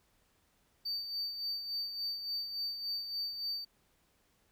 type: tone with tremolo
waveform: triangle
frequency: 4601 Hz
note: D8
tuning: 36 cents flat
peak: -32 dBFS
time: 0.85-3.65 s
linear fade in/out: 10 ms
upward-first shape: sine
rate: 3.5 Hz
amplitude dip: 55%
effects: pink hiss -72 dBFS RMS until 4.51 s